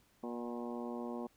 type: harmonic tone with a mistuned harmonic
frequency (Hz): 119.5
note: A#2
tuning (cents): +43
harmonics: 2 / 3 / 4 / 5 / 6 / 7 / 8 / 9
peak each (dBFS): -41 / -45 / -47 / -49 / -51 / -52 / -53 / -54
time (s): 0.23-1.27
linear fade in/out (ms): 5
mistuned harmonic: 6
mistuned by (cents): +50
effects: pink hiss -70 dBFS RMS until 1.36 s